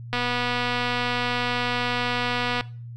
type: click train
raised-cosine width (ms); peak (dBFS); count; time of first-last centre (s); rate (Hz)
0.3; -10; 606; 0.13-2.61; 244
effects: noise-tail reverb RT60 0.4 s tail -20 dB re dry + added 118 Hz sine -35 dBFS peak until 2.96 s